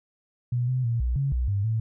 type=tone with pitch steps; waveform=sine; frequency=122.1 / 127.8 / 116.9 / 60.9 / 138 / 62 / 99.9 / 111.6 Hz; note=B2 / C3 / A#2 / B1 / C#3 / B1 / G2 / A2; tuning=-19 / -40 / +5 / -24 / -7 / +7 / +33 / +25 cents; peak=-22 dBFS; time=0.52-1.8 s; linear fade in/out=5 ms; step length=160 ms; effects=none